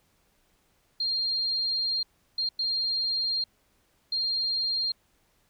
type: tone bursts at uneven times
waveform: sine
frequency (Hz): 4205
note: C8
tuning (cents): +8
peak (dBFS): -25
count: 4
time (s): 1-2.03 / 2.38-2.49 / 2.59-3.44 / 4.12-4.92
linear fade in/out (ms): 5
effects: pink hiss -68 dBFS RMS until 5.49 s